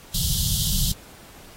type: band-stop noise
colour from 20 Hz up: pink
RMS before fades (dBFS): -23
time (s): 0.14-0.92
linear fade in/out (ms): 5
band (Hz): 190 to 3000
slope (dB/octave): 96
effects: pink hiss -47 dBFS RMS until 1.56 s + AAC 48 kbps